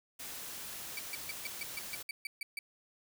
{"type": "noise", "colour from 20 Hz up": "white", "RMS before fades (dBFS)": -44, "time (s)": [0.19, 2.03], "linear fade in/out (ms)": 10}
{"type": "tone bursts", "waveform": "35% pulse", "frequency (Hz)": 2300, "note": "D7", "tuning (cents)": -37, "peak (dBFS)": -35, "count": 11, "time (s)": [0.97, 2.59], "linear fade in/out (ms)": 2, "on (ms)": 20, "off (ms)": 140}
{"effects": []}